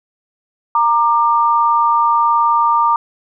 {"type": "tone pair together", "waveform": "sine", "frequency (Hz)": [930, 1191.3], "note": ["A#5", "D6"], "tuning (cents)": [-4, 24], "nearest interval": "major third", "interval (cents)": 428, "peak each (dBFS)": -13, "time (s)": [0.75, 2.96], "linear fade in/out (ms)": 2, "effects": []}